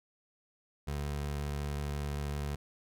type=tone with vibrato; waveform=25% pulse; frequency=72.3 Hz; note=D2; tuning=27 cents flat; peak=-30 dBFS; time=0.87-2.56 s; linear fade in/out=10 ms; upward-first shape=sine; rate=5.5 Hz; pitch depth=9 cents each way; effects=none